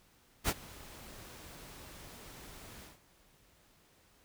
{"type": "noise with ADSR envelope", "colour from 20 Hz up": "pink", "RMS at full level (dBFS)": -29, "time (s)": [0.44, 3], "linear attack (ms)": 46, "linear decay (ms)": 46, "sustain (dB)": -22, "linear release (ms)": 180, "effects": ["pink hiss -66 dBFS RMS until 4.24 s"]}